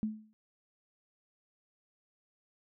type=tone with exponential decay; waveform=sine; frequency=216 Hz; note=A3; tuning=32 cents flat; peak=-27 dBFS; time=0.03-0.33 s; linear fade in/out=0 ms; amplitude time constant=64 ms; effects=none